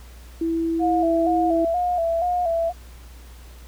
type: tone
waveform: sine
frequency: 329.6 Hz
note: E4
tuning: in tune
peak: -20 dBFS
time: 0.41-1.65 s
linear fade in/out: 5 ms
type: tone with vibrato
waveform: sine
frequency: 690 Hz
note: F5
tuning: 21 cents flat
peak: -19 dBFS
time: 0.79-2.73 s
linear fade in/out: 50 ms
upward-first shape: square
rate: 2.1 Hz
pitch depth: 61 cents each way
effects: added 60 Hz sine -40 dBFS peak until 3.67 s + pink hiss -50 dBFS RMS until 3.67 s